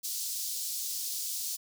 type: high-pass noise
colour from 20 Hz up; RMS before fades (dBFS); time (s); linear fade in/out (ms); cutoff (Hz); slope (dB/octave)
pink; -35; 0.03-1.57; 20; 4600; 24
effects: none